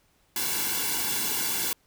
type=noise with comb filter; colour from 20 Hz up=white; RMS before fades=-28 dBFS; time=0.36-1.73 s; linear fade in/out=2 ms; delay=1.6 ms; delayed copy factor=-1; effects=pink hiss -66 dBFS RMS until 1.86 s